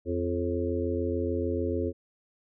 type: harmonic tone with a mistuned harmonic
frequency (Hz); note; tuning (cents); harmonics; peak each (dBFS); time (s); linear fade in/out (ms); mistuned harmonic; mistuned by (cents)
86.8; F2; -10; 1 / 3 / 4 / 5 / 6; -32 / -33 / -32 / -32 / -36; 0.05-1.93; 50; 6; +65
effects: none